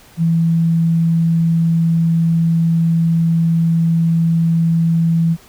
sine tone, 165.5 Hz, E3, 7 cents sharp, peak -11 dBFS, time 0.17-5.37 s, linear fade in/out 50 ms, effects pink hiss -45 dBFS RMS until 5.48 s

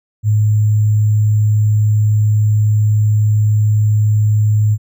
sine tone with sample-and-hold, 106.4 Hz, G#2, 42 cents sharp, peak -9 dBFS, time 0.23-4.78 s, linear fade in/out 50 ms, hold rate 7350 Hz, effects none

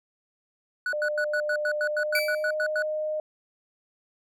triangle tone bursts, 1475 Hz, F#6, 6 cents flat, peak -23 dBFS, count 13, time 0.86-2.823 s, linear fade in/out 2 ms, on 67 ms, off 91 ms
sine tone with pitch glide, 600 to 614.7 Hz, D5 to D#5, +37 to -21 cents, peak -26 dBFS, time 0.93-3.2 s, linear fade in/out 2 ms, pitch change +42 cents, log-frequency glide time 1.85-2.46 s
30% pulse tone with exponential decay, 2311 Hz, D7, 28 cents flat, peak -19 dBFS, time 2.15-2.54 s, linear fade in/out 2 ms, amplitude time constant 84 ms
effects none

